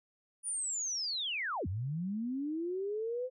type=linear two-way sweep; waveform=sine; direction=down then up; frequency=9730 to 82.9 to 517 Hz; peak=-33 dBFS; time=0.43-3.3 s; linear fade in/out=50 ms; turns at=1.67 s; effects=none